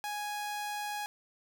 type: tone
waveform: sawtooth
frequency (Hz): 830.6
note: G#5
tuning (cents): 0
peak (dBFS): -31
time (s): 0.04-1.06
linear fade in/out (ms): 0
effects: none